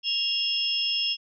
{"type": "tone cluster", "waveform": "sine", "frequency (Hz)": [2799, 3312, 5270], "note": ["F7", "G#7", "E8"], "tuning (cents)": [3, -5, -1], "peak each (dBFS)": -28, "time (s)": [0.03, 1.17], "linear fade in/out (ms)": 50, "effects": []}